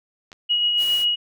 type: clicks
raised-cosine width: 0.2 ms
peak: -25 / -26 dBFS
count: 2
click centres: 0.318 / 0.329 s
type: tone with tremolo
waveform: sine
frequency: 2900 Hz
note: F#7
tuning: 35 cents flat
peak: -16 dBFS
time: 0.49-1.16 s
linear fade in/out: 20 ms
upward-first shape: sine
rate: 7.4 Hz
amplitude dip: 30%
type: noise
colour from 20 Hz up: white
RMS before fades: -36 dBFS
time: 0.77-1.06 s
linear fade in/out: 50 ms
effects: none